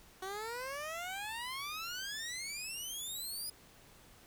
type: exponential sweep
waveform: 15% pulse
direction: up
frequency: 371.4 to 5020 Hz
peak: -33 dBFS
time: 0.22-3.5 s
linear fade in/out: 5 ms
effects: pink hiss -60 dBFS RMS until 4.26 s